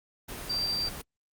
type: tone in noise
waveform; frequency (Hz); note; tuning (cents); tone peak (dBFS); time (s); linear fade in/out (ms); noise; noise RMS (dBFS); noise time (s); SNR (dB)
sine; 4699; D8; 0; -27; 0.49-0.89; 10; pink; -39; 0.28-1.02; +9
effects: Opus 24 kbps